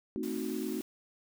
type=chord; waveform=sine; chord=A diminished seventh; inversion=none; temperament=equal with one note detuned; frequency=222.3 / 261.6 / 311.1 / 370 Hz; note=A3 / C4 / Eb4 / Gb4; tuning=+18 / 0 / 0 / 0 cents; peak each=-38 dBFS; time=0.16-0.81 s; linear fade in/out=0 ms
type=noise; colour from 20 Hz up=white; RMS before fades=-48 dBFS; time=0.23-0.82 s; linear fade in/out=2 ms
effects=none